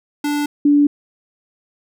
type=tone pair in turn; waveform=square / sine; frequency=292.5 / 289.8 Hz; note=D4 / D4; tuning=-7 / -23 cents; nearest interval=unison; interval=16 cents; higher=first; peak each=-18 / -9 dBFS; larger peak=second; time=0.24-0.46 / 0.65-0.87 s; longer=neither; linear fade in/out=5 ms; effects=none